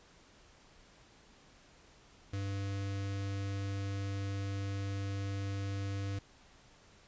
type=tone with notch filter; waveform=square; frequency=98.8 Hz; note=G2; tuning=14 cents sharp; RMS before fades=-37 dBFS; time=2.33-6.19 s; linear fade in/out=5 ms; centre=870 Hz; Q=1.9; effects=pink hiss -61 dBFS RMS until 7.07 s + resampled to 16000 Hz